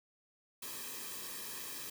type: noise with comb filter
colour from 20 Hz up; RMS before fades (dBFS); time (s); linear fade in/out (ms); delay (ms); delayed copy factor
white; -44; 0.62-1.9; 5; 1.4; -0.75
effects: none